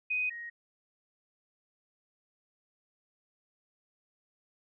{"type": "tone pair in turn", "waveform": "sine", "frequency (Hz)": [2500, 1878.3], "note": ["D#7", "A#6"], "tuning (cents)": [8, 13], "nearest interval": "perfect fourth", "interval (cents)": 495, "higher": "first", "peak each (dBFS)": [-28, -39], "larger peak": "first", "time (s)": [[0.1, 0.3], [0.3, 0.5]], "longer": "neither", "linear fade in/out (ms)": 10, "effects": []}